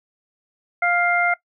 harmonic tone, 700 Hz, F5, 4 cents sharp, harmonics 1 / 2 / 3, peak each -21 / -21 / -21 dBFS, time 0.82-1.34 s, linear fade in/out 5 ms, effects noise-tail reverb RT60 0.1 s tail -19 dB re dry

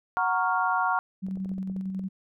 sine chord, Gb major seventh, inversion none, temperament equal, 740 / 932.3 / 1108.7 / 1396.9 Hz, Gb5 / Bb5 / Db6 / F6, 0 / 0 / 0 / 0 cents, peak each -28 dBFS, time 0.17-0.99 s, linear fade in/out 0 ms
sine tone with tremolo, 190 Hz, F#3, 46 cents sharp, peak -28 dBFS, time 1.22-2.09 s, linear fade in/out 20 ms, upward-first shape square, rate 11 Hz, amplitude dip 30%
clicks, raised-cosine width 2 ms, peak -31 dBFS, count 8, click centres 1.285 / 1.372 / 1.458 / 1.516 / 1.581 / 1.698 / 1.763 / 1.995 s
effects none

